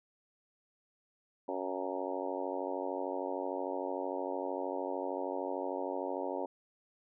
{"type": "harmonic tone with a mistuned harmonic", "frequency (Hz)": 93.2, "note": "F#2", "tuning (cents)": 13, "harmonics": [3, 4, 5, 6, 7, 8, 9, 10], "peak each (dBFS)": [-42, -41, -42, -40, -43, -45, -45, -44], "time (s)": [1.48, 6.46], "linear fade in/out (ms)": 5, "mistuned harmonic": 9, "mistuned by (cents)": 31, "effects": []}